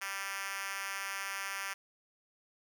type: tone with high-pass filter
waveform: 5% pulse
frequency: 196 Hz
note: G3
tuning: in tune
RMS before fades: -39 dBFS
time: 0.01-1.74 s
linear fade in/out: 10 ms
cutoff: 1400 Hz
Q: 0.92
effects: none